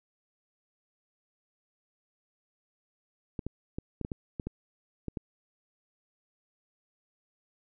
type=clicks; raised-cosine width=3 ms; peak=-21 dBFS; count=10; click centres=3.392 / 3.466 / 3.785 / 4.013 / 4.049 / 4.118 / 4.398 / 4.47 / 5.083 / 5.172 s; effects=none